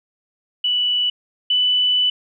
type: tone pair in turn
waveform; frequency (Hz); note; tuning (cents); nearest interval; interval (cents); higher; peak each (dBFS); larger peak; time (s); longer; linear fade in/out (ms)
sine; 2960 / 2986; F#7 / F#7; 0 / +15; unison; 15; second; -16 / -14; second; 0.64-1.1 / 1.5-2.1; second; 5
effects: none